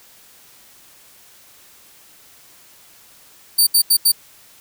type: tone bursts at uneven times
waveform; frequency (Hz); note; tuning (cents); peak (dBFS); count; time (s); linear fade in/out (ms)
15% pulse; 4606; D8; -34; -4; 4; 3.58-3.67 / 3.74-3.82 / 3.9-3.97 / 4.05-4.12; 10
effects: white hiss -48 dBFS RMS until 4.6 s